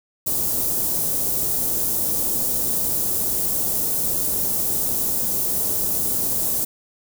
white band-stop noise, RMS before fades -22 dBFS, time 0.26-6.65 s, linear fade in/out 10 ms, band 510 to 9400 Hz, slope 12 dB/octave, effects none

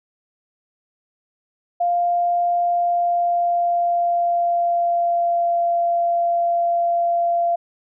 sine tone with pitch glide, 698.5 to 688.1 Hz, F5 to F5, 0 to -26 cents, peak -16 dBFS, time 1.8-7.56 s, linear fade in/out 10 ms, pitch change -26 cents, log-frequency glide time 2.53-5.62 s, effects none

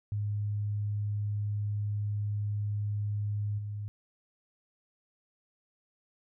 sine tone with level steps, 103.7 Hz, G#2, 2 cents flat, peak -29 / -34 dBFS, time 0.12-3.88 s, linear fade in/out 0 ms, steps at 3.58 s, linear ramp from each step 10 ms, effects none

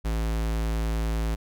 square tone, 55 Hz, A1, in tune, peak -25 dBFS, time 0.04-1.36 s, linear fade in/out 20 ms, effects none

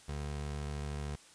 25% pulse tone, 73 Hz, D2, 10 cents flat, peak -33 dBFS, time 0.08-1.16 s, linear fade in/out 10 ms, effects white hiss -58 dBFS RMS until 1.34 s + resampled to 22050 Hz

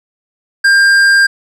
sine tone with tanh clipping, 1598 Hz, G6, 33 cents sharp, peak -7 dBFS, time 0.64-1.27 s, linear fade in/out 10 ms, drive 11 dB, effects none

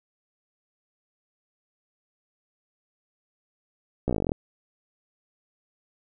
slowing click train, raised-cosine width 2 ms, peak -12 dBFS, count 13, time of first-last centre 4.08-4.319 s, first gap 15 ms, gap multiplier 1.05, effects none

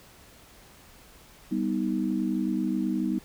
sine chord, G augmented, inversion none, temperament equal with one note detuned, 196 / 246.9 / 314.6 Hz, G3 / B3 / D#4, 0 / 0 / +19 cents, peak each -29 dBFS, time 1.51-3.19 s, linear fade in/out 10 ms, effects pink hiss -53 dBFS RMS until 3.24 s

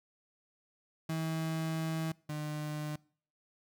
35% pulse tone pair in turn, 160.9 / 150.86 Hz, E3 / D3, -42 / +47 cents, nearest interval minor second, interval 111 cents, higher first, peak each -31 / -34 dBFS, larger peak first, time 1.09-2.12 / 2.29-2.96 s, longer first, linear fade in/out 5 ms, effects noise-tail reverb RT60 0.5 s tail -24 dB re dry

